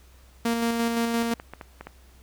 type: tone with tremolo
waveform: sawtooth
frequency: 232.3 Hz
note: A#3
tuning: 6 cents flat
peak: -18 dBFS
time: 0.45-1.34 s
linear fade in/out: 5 ms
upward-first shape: square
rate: 5.8 Hz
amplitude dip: 30%
type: clicks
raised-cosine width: 0.5 ms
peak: -22 dBFS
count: 6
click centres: 1.229 / 1.399 / 1.536 / 1.612 / 1.81 / 1.87 s
effects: added 63 Hz sine -51 dBFS peak until 2.22 s + pink hiss -58 dBFS RMS until 2.22 s